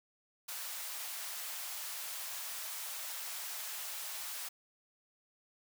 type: high-pass noise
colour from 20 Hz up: white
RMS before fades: -42 dBFS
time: 0.48-4.49 s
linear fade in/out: 10 ms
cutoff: 630 Hz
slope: 24 dB/octave
effects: none